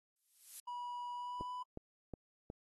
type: noise with exponential growth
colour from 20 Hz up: violet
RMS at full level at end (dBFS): -42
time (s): 0.16-0.6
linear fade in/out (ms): 2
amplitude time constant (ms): 95
type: tone with pitch glide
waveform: triangle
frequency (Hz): 973 to 994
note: B5 to B5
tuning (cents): -26 to +11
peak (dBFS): -39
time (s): 0.67-1.63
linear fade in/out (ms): 10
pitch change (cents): +37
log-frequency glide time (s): 1.14-1.51
type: click train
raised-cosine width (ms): 2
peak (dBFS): -31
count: 4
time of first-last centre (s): 1.41-2.501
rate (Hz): 2.75
effects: AAC 32 kbps